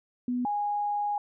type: tone pair in turn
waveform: sine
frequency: 246.9 / 824.7 Hz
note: B3 / G#5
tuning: 0 / -12 cents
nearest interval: octave + major sixth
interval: 2088 cents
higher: second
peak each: -26 dBFS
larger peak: neither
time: 0.28-0.45 / 0.45-1.18 s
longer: second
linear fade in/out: 2 ms
effects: none